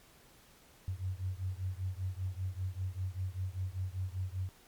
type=beating tone pair; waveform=sine; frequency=91 / 96.1 Hz; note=F#2 / G2; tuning=-28 / -34 cents; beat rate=5.1 Hz; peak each=-37 / -38 dBFS; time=0.88-4.49 s; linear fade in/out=0 ms; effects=pink hiss -61 dBFS RMS until 4.67 s + MP3 96 kbps